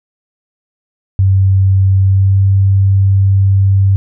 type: tone with pitch glide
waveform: sine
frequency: 96.1 to 97.44 Hz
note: G2 to G2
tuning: -34 to -10 cents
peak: -6 dBFS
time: 1.19-3.96 s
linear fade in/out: 0 ms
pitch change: +24 cents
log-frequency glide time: 2.02-2.41 s
effects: none